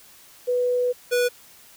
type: tone pair in turn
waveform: sine / square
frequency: 493.9 / 489.4 Hz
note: B4 / B4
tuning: 0 / -16 cents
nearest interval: unison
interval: 16 cents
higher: first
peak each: -19 dBFS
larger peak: neither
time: 0.47-0.93 / 1.11-1.29 s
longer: first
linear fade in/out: 20 ms
effects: white hiss -50 dBFS RMS until 1.76 s